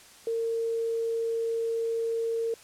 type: tone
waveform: sine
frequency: 457.2 Hz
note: A#4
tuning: 34 cents flat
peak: -26 dBFS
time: 0.27-2.54 s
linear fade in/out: 2 ms
effects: white hiss -52 dBFS RMS until 2.63 s + low-pass 10000 Hz 12 dB/octave